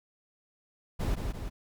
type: noise with echo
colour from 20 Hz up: brown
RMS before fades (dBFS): -29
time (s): 0.99-1.16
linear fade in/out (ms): 20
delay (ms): 170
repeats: 2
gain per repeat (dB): -4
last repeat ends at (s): 1.5
effects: none